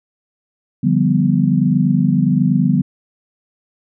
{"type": "chord", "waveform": "sine", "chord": "G dominant seventh", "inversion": "second", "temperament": "equal", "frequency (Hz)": [146.83, 174.61, 196, 246.9], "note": ["D3", "F3", "G3", "B3"], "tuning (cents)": [0, 0, 0, 0], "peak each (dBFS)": -17, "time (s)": [0.83, 2.82], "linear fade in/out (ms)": 10, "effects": []}